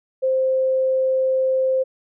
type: tone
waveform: sine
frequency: 523.3 Hz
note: C5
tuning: in tune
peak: -16 dBFS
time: 0.22-1.84 s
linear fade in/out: 20 ms
effects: none